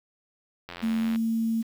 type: click train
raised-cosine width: 0.3 ms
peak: -22 dBFS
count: 42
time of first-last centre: 0.69-1.159 s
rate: 87.4 Hz
type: tone with pitch glide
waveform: sine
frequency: 224.3 to 226 Hz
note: A3 to A3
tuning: +34 to +47 cents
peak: -23 dBFS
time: 0.82-1.63 s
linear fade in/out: 20 ms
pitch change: +13 cents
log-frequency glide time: 0.99-1.07 s
effects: 8-bit